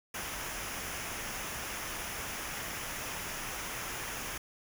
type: noise with comb filter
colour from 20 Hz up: pink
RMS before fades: -39 dBFS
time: 0.14-4.38 s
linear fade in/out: 5 ms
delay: 0.24 ms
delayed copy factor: -0.55
effects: none